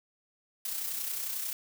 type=noise with amplitude modulation; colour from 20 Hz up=blue; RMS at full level=-33 dBFS; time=0.65-1.53 s; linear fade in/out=2 ms; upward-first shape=sine; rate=31.1 Hz; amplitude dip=45%; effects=none